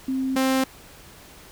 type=tone pair in turn; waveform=sine / sawtooth; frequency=263.6 / 263.6 Hz; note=C4 / C4; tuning=+13 / +13 cents; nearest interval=unison; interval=0 cents; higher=neither; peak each=-22 / -15 dBFS; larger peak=second; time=0.08-0.36 / 0.36-0.64 s; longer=neither; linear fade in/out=5 ms; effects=pink hiss -47 dBFS RMS until 1.51 s